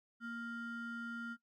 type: ring-modulated tone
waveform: triangle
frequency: 816 Hz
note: G#5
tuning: 31 cents flat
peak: -36 dBFS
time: 0.2-1.37 s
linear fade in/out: 50 ms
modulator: 583 Hz
effects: noise-tail reverb RT60 0.1 s tail -18 dB re dry + Opus 48 kbps